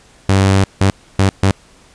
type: tone bursts at uneven times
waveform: sawtooth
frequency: 96.9 Hz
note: G2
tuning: 20 cents flat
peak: -5 dBFS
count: 4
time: 0.29-0.64 / 0.81-0.9 / 1.19-1.29 / 1.43-1.51 s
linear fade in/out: 0 ms
effects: pink hiss -47 dBFS RMS until 1.94 s + resampled to 22050 Hz